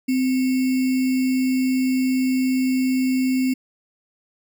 sine tone with sample-and-hold, 258.7 Hz, C4, 19 cents flat, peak -17 dBFS, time 0.08-3.54 s, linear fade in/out 10 ms, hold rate 2450 Hz, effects none

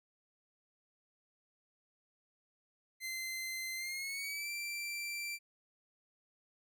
sawtooth tone with pitch glide, 2070 to 2350 Hz, C7 to D7, -19 to +1 cents, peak -35 dBFS, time 3-5.39 s, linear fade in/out 50 ms, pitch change +220 cents, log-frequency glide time 3.76-4.5 s, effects none

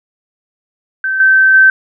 sine tone with level steps, 1547 Hz, G6, 23 cents flat, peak -13 / -5 / -3 dBFS, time 1.04-1.7 s, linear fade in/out 2 ms, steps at 1.2 / 1.54 s, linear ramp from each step 2 ms, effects none

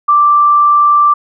sine tone, 1174.7 Hz, D6, in tune, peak -5 dBFS, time 0.08-1.14 s, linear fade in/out 10 ms, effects none

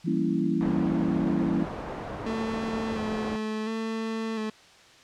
sine tone, 167.6 Hz, E3, 29 cents sharp, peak -30 dBFS, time 0.04-1.66 s, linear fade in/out 10 ms
sine chord, G diminished seventh, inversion none, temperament equal, 196 / 233.1 / 277.2 / 329.6 Hz, G3 / Bb3 / Db4 / Fb4, 0 / 0 / 0 / 0 cents, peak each -29 / -30 / -29 / -29 dBFS, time 0.06-1.65 s, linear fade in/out 20 ms
white low-pass noise, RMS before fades -36 dBFS, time 0.61-3.36 s, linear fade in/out 0 ms, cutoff 760 Hz, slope 12 dB/octave
30% pulse tone with vibrato, 220 Hz, A3, in tune, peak -26 dBFS, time 2.26-4.5 s, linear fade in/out 5 ms, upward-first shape square, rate 0.71 Hz, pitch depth 26 cents each way
effects white hiss -53 dBFS RMS until 5.03 s + low-pass 5000 Hz 12 dB/octave

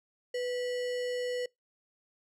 sine tone with sample-and-hold, 495.3 Hz, B4, 5 cents sharp, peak -30 dBFS, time 0.34-1.46 s, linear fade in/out 5 ms, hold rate 2450 Hz, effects noise-tail reverb RT60 0.2 s tail -26 dB re dry + low-pass 7000 Hz 12 dB/octave

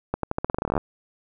accelerating click train, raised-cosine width 1 ms, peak -10 dBFS, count 17, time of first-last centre 0.14-0.778 s, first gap 93 ms, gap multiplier 0.87, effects none

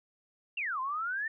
sine exponential two-way sweep, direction down then up, 2842 to 1013 to 1829 Hz, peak -31 dBFS, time 0.57-1.28 s, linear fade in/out 5 ms, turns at 0.8 s, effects none

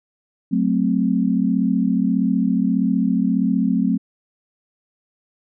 sine chord, F# diminished, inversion none, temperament equal, 185 / 220 / 261.6 Hz, F#3 / A3 / C4, 0 / 0 / 0 cents, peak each -20 dBFS, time 0.51-3.98 s, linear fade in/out 20 ms, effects none

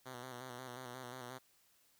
5% pulse tone with vibrato, 125.7 Hz, B2, 31 cents sharp, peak -35 dBFS, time 0.05-1.39 s, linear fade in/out 20 ms, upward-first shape square, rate 5.6 Hz, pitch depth 52 cents each way, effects white hiss -71 dBFS RMS until 1.99 s

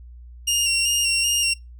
20% pulse tone with vibrato, 2788 Hz, F7, 4 cents flat, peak -13 dBFS, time 0.47-1.54 s, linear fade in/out 10 ms, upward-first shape square, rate 2.6 Hz, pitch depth 26 cents each way, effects noise-tail reverb RT60 0.2 s tail -24 dB re dry + added 60 Hz sine -39 dBFS peak until 1.79 s

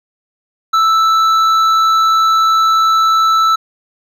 sine tone with hard clipping, 1318.5 Hz, E6, in tune, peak -10 dBFS, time 0.73-3.56 s, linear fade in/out 10 ms, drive 7 dB, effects none

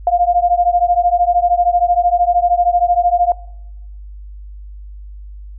sine beating tone pair, 698.5 / 711.5 Hz, F5 / F5, 0 / +32 cents, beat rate 13 Hz, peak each -13 / -14 dBFS, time 0.07-3.32 s, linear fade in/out 2 ms, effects noise-tail reverb RT60 0.9 s tail -21 dB re dry + added 50 Hz sine -30 dBFS peak until 5.58 s

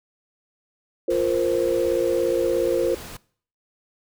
sine chord, F suspended fourth, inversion none, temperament equal, 349.2 / 466.2 / 523.3 Hz, F4 / Bb4 / C5, 0 / 0 / 0 cents, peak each -23 dBFS, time 1.08-2.95 s, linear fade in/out 5 ms
pink noise, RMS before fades -38 dBFS, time 1.1-3.17 s, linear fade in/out 5 ms
effects noise-tail reverb RT60 0.5 s tail -21 dB re dry

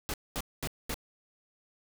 pink noise bursts, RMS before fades -34 dBFS, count 4, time 0.09-0.942 s, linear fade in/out 0 ms, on 48 ms, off 220 ms, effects none

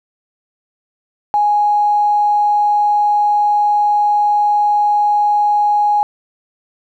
triangle tone with tanh clipping, 830.6 Hz, G#5, in tune, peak -10 dBFS, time 1.34-6.03 s, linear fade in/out 0 ms, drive 3 dB, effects none

